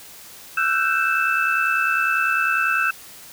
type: tone cluster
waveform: sine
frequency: 1331 / 1493 / 1563 / 2633 Hz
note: E6 / F#6 / G6 / E7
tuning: +16 / +15 / -6 / -3 cents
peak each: -23 dBFS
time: 0.57-2.91 s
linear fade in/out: 5 ms
effects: white hiss -42 dBFS RMS until 3.32 s